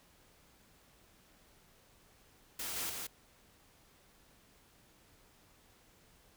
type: noise with echo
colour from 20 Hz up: white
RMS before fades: -40 dBFS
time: 2.59-2.9 s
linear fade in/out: 5 ms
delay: 170 ms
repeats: 1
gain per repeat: -2 dB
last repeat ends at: 3.07 s
effects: pink hiss -65 dBFS RMS until 6.36 s